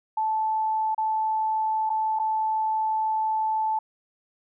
sine tone with dropouts, 874 Hz, A5, 12 cents flat, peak -22 dBFS, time 0.17-3.79 s, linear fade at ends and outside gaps 5 ms, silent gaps 0.947-0.979 / 1.895-1.9 / 2.19-2.196 s, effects none

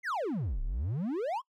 triangle exponential two-way sweep, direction down then up, 2198 to 30.48 to 1127 Hz, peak -28 dBFS, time 0.03-1.42 s, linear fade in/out 50 ms, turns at 0.62 s, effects noise-tail reverb RT60 0.1 s tail -24 dB re dry

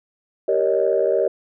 sine chord, Eb dominant seventh, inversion first, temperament just, 388.9 / 466.7 / 560 / 622.3 Hz, G4 / Bb4 / Db5 / Eb5, -14 / +2 / +18 / 0 cents, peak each -21 dBFS, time 0.48-1.28 s, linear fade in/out 5 ms, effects tanh soft clip ceiling -7 dBFS

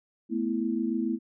sine chord, A suspended second, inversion none, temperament equal, 220 / 246.9 / 329.6 Hz, A3 / B3 / E4, 0 / 0 / 0 cents, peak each -30 dBFS, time 0.29-1.19 s, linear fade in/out 50 ms, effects none

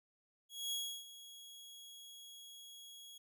sawtooth tone with ADSR envelope, 3322 Hz, G#7, in tune, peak -33 dBFS, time 0.49-3.18 s, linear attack 230 ms, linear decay 320 ms, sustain -16 dB, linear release 6 ms, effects none

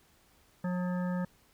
harmonic tone with a mistuned harmonic, 180 Hz, F#3, 47 cents flat, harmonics 1 / 3 / 5 / 7 / 9 / 10, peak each -30 / -40 / -44 / -47 / -49 / -50 dBFS, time 0.64-1.25 s, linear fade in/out 5 ms, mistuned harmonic 10, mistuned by -53 cents, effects pink hiss -65 dBFS RMS until 1.53 s

